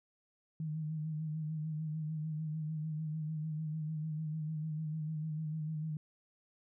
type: tone with vibrato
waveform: sine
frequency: 155.56 Hz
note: D#3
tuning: in tune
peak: -35 dBFS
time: 0.6-5.97 s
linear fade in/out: 2 ms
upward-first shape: sine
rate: 6.7 Hz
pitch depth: 43 cents each way
effects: none